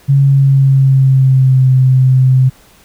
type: tone with pitch glide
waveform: sine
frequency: 138.5 to 129.97 Hz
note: C#3 to C3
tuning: -1 to -11 cents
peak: -5 dBFS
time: 0.08-2.5 s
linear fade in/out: 20 ms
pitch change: -110 cents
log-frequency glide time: 0.18-1.69 s
effects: pink hiss -45 dBFS RMS until 2.84 s